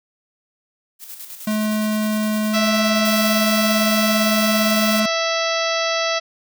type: noise with tremolo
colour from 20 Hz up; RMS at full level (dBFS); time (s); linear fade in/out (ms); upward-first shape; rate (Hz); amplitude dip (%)
blue; -34; 0.99-3.38; 50; square; 9.7; 50
type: tone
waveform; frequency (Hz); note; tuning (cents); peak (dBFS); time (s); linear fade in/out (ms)
square; 214.1; A3; -47; -19; 1.47-5.06; 5
type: harmonic tone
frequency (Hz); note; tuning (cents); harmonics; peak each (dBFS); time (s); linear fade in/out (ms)
660; E5; +2; 1 / 2 / 3 / 4 / 5 / 6 / 7 / 8 / 9; -22 / -25 / -27 / -28 / -29 / -30 / -30 / -31 / -32; 2.53-6.2; 20
type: noise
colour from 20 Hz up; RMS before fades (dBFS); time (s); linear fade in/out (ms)
blue; -28; 3.05-5; 2
effects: none